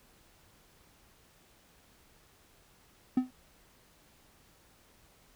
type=tone with exponential decay; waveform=triangle; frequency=255 Hz; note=C4; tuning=44 cents flat; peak=-18 dBFS; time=3.17-3.31 s; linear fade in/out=5 ms; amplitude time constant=30 ms; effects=pink hiss -63 dBFS RMS until 5.35 s